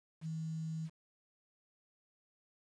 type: tone with quantisation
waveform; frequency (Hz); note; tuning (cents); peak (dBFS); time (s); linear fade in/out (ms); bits
sine; 160.1; D#3; +50; -37; 0.21-0.9; 50; 10
effects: resampled to 22050 Hz